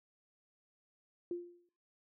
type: tone with exponential decay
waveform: sine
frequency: 349.2 Hz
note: F4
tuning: in tune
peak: -33 dBFS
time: 1.31-1.69 s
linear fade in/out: 2 ms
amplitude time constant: 81 ms
effects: noise-tail reverb RT60 0.5 s tail -19 dB re dry